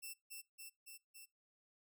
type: tone with echo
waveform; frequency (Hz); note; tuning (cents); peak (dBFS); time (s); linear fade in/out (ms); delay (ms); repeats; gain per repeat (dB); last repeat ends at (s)
5% pulse; 2676; E7; +25; -37; 0.02-0.14; 20; 280; 4; -2; 1.26
effects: noise-tail reverb RT60 0.2 s tail -23 dB re dry